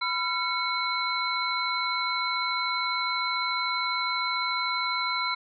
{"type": "tone cluster", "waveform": "sine", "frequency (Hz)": [1001, 1366, 2200, 4047], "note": ["B5", "F6", "C#7", "B7"], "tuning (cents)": [23, -39, -14, 42], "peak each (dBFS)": -31, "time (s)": [0.01, 5.35], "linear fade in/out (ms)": 10, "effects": []}